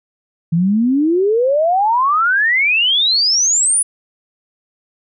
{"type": "exponential sweep", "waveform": "sine", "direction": "up", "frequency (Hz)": [160, 10000], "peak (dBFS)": -11, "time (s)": [0.52, 3.83], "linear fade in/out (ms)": 10, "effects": []}